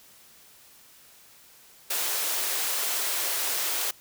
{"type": "high-pass noise", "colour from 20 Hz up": "white", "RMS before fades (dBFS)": -28, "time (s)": [1.9, 3.91], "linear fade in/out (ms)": 5, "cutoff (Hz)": 360, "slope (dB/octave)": 24, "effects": ["white hiss -54 dBFS RMS until 4 s"]}